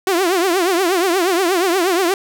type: tone with vibrato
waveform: sawtooth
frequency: 361.8 Hz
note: F#4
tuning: 39 cents flat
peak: -10 dBFS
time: 0.07-2.14 s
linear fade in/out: 2 ms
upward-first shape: triangle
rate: 8.4 Hz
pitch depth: 180 cents each way
effects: none